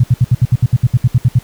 sine tone bursts, 122.9 Hz, B2, 8 cents flat, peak -5 dBFS, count 14, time 0-1.389 s, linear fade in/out 5 ms, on 37 ms, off 67 ms, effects pink hiss -41 dBFS RMS until 1.43 s

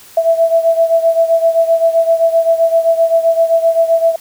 sine beating tone pair, 659.3 / 667 Hz, E5 / E5, 0 / +20 cents, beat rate 7.7 Hz, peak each -10 / -14 dBFS, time 0.17-4.16 s, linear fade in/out 5 ms, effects white hiss -40 dBFS RMS until 4.2 s

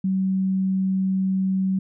sine tone, 190 Hz, F#3, 46 cents sharp, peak -19 dBFS, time 0.04-1.79 s, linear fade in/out 5 ms, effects none

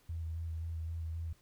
sine tone with vibrato, 81.9 Hz, E2, 11 cents flat, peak -36 dBFS, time 0.09-1.33 s, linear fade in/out 5 ms, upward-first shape square, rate 3.8 Hz, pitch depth 20 cents each way, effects pink hiss -68 dBFS RMS until 1.41 s

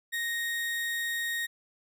35% pulse tone, 1864.7 Hz, A#6, in tune, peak -28 dBFS, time 0.12-1.47 s, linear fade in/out 20 ms, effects none

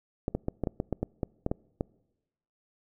clicks, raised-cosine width 2 ms, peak -15 dBFS, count 12, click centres 0.281 / 0.35 / 0.484 / 0.637 / 0.672 / 0.801 / 0.927 / 1.03 / 1.232 / 1.464 / 1.515 / 1.809 s, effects noise-tail reverb RT60 1.0 s tail -26 dB re dry

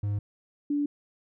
triangle / sine tone pair in turn, 102.5 / 289.9 Hz, G#2 / D4, -22 / -22 cents, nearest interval octave + tritone, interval 1800 cents, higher second, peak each -24 dBFS, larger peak neither, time 0.03-0.19 / 0.7-0.86 s, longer neither, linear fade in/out 5 ms, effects none

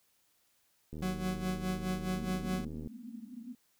click train, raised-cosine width 3 ms, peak -31 dBFS, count 152, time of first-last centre 0.93-2.873 s, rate 77.7 Hz
40% pulse tone with tremolo, 185 Hz, F#3, in tune, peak -30 dBFS, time 1.02-2.65 s, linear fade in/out 5 ms, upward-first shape sine, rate 4.8 Hz, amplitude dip 70%
pink band-pass noise, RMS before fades -46 dBFS, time 2.17-3.55 s, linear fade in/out 2 ms, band 220 to 250 Hz, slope 96 dB/octave
effects white hiss -72 dBFS RMS until 3.79 s

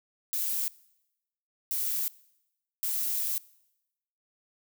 violet noise bursts at uneven times, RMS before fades -30 dBFS, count 3, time 0.33-0.68 / 1.71-2.08 / 2.83-3.38 s, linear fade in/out 0 ms, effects noise-tail reverb RT60 0.9 s tail -22 dB re dry

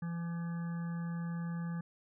harmonic tone, 169.5 Hz, E3, 49 cents sharp, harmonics 1 / 3 / 5 / 7 / 9 / 10, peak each -35 / -57 / -55 / -54 / -58 / -55 dBFS, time 0.02-1.81 s, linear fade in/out 5 ms, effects none

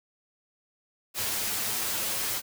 white noise with comb filter, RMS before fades -30 dBFS, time 1.14-2.42 s, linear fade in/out 50 ms, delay 9.2 ms, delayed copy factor +0.6, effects none

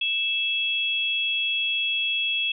sine tone pair together, 2637 / 3322 Hz, E7 / G#7, 0 / 0 cents, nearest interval major third, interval 400 cents, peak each -25 dBFS, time 0.01-2.52 s, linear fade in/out 5 ms, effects none

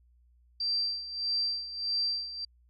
sine tone with tremolo, 4699 Hz, D8, in tune, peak -26 dBFS, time 0.6-2.45 s, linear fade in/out 5 ms, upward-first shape sine, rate 1.6 Hz, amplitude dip 75%, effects added 60 Hz sine -60 dBFS peak until 2.69 s

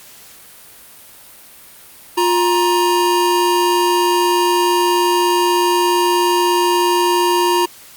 square tone pair together, 353.6 / 944 Hz, F4 / A#5, +22 / +22 cents, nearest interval octave + perfect fourth, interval 1700 cents, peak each -16 dBFS, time 2.17-7.66 s, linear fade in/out 10 ms, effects white hiss -41 dBFS RMS until 7.96 s + Opus 48 kbps

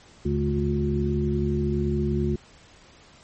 harmonic tone with a mistuned harmonic, 71.7 Hz, D2, 41 cents flat, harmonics 1 / 2 / 3 / 5, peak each -27 / -27 / -27 / -27 dBFS, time 0.25-2.36 s, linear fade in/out 5 ms, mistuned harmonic 1, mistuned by +61 cents, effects pink hiss -52 dBFS RMS until 3.23 s + MP3 32 kbps

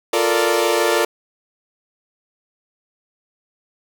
sawtooth chord, Bb major seventh, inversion second, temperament equal, 349.2 / 440 / 466.2 / 587.3 Hz, F4 / A4 / Bb4 / D5, 0 / 0 / 0 / 0 cents, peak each -17 dBFS, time 0.13-1.05 s, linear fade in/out 5 ms, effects none

